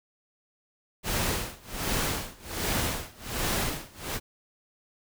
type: noise with tremolo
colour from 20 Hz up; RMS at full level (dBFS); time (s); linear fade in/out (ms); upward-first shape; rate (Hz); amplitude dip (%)
pink; -27; 1.03-4.2; 50; sine; 1.3; 95
effects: none